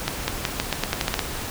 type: accelerating click train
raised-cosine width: 0.2 ms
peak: -4 dBFS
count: 11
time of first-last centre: 0.08-1.192 s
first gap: 200 ms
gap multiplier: 0.86
effects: pink hiss -31 dBFS RMS until 1.5 s